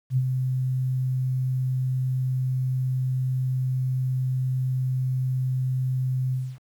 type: tone with ADSR envelope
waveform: sine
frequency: 129.2 Hz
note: C3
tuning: 21 cents flat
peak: -17 dBFS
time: 0.1-6.59 s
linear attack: 68 ms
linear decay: 52 ms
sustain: -5 dB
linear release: 260 ms
effects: 9-bit